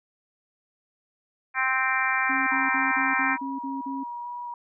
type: harmonic tone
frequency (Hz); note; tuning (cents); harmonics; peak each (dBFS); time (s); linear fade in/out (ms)
261.6; C4; 0; 3 / 4 / 5 / 6 / 7 / 8 / 9; -32 / -29 / -31 / -28 / -28 / -32 / -29; 1.54-3.38; 50
type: tone bursts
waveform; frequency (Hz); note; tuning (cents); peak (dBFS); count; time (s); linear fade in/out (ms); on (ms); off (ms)
sine; 270.9; C#4; -40; -30; 8; 2.29-4.038; 10; 180; 44
type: tone with vibrato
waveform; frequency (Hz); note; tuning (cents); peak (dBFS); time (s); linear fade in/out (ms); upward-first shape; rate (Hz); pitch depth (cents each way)
sine; 962; B5; -46; -32; 2.51-4.54; 2; square; 2.3; 9
effects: none